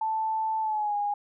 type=tone with pitch glide; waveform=sine; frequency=880 to 821.1 Hz; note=A5 to G#5; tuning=0 to -20 cents; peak=-25 dBFS; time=0.01-1.14 s; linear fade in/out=5 ms; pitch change=-120 cents; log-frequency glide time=0.61-0.96 s; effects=none